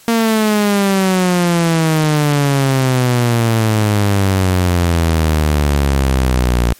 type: exponential sweep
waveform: sawtooth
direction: down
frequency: 231.9 to 58.27 Hz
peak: -7 dBFS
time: 0.08-6.73 s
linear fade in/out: 0 ms
effects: white hiss -44 dBFS RMS until 6.79 s + MP3 64 kbps